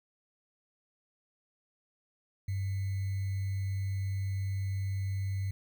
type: tone with sample-and-hold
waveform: sine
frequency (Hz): 97.1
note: G2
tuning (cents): -16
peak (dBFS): -30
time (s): 2.48-5.51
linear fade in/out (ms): 5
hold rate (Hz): 2100
effects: none